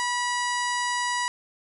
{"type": "harmonic tone with a mistuned harmonic", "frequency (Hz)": 970, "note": "B5", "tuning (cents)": -31, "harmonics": [1, 2, 3, 4, 5, 6, 7, 8, 9, 10], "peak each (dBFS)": [-27, -29, -37, -39, -36, -41, -40, -39, -47, -42], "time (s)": [0, 1.28], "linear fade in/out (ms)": 0, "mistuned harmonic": 1, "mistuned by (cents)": 18, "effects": []}